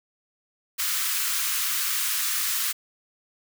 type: high-pass noise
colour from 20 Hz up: white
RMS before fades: -26 dBFS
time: 0.78-2.73 s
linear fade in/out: 20 ms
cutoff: 1100 Hz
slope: 48 dB/octave
effects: none